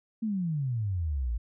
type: exponential sweep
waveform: sine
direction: down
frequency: 230 to 53.6 Hz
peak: -27 dBFS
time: 0.22-1.38 s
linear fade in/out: 10 ms
effects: none